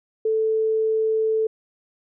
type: tone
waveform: sine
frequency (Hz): 440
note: A4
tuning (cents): 0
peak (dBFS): -18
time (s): 0.25-1.47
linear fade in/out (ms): 5
effects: none